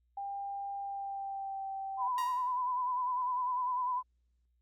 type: tone with pitch glide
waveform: sine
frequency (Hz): 797 to 777.9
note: G5 to G5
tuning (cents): +28 to -14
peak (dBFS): -36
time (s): 0.17-2.08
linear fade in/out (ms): 5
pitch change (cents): -42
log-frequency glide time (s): 0.8-1.66
type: tone with vibrato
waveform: sine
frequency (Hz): 1000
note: B5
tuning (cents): +21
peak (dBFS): -30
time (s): 1.97-4.03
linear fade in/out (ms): 50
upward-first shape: sine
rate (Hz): 10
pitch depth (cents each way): 45
type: tone with exponential decay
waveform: sawtooth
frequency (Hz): 941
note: A#5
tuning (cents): +16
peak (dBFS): -32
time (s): 2.18-2.6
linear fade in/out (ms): 1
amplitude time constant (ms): 90
effects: added 60 Hz sine -70 dBFS peak until 4.61 s + Opus 48 kbps